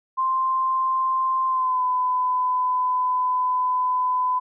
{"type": "tone with pitch glide", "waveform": "sine", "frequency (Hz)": [1046, 1006.3], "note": ["C6", "B5"], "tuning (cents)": [-1, 32], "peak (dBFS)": -19, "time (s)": [0.17, 4.4], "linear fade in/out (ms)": 20, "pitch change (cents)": -67, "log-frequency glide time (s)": [1.47, 1.83], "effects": []}